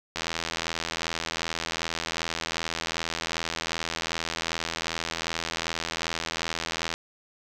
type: click train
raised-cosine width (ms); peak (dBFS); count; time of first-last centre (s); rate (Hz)
0.2; -11; 561; 0.16-6.94; 82.6
effects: none